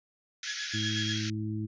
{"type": "band-pass noise", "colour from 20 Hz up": "white", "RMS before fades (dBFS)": -38, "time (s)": [0.43, 1.3], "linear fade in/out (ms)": 2, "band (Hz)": [1400, 6400], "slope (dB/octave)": 96}
{"type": "tone with tremolo", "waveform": "sawtooth", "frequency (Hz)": 1689, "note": "G#6", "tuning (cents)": 29, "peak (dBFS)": -30, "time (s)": [0.47, 1.13], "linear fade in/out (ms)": 5, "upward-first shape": "sine", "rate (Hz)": 8.1, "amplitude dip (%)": 95}
{"type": "tone", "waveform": "sine", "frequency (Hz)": 3272, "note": "G#7", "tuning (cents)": -26, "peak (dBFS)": -34, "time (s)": [0.73, 1.21], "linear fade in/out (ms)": 50}
{"type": "harmonic tone", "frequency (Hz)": 107.7, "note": "A2", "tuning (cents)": -37, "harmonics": [1, 2, 3], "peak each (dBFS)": [-33, -36, -37], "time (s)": [0.73, 1.67], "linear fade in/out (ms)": 20}
{"effects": ["resampled to 16000 Hz"]}